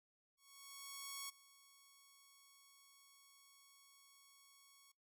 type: tone with ADSR envelope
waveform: 5% pulse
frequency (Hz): 1108.7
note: C#6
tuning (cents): 0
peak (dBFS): -33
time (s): 0.37-4.92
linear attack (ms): 920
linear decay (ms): 14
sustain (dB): -20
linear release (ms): 7
effects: noise-tail reverb RT60 0.2 s tail -23 dB re dry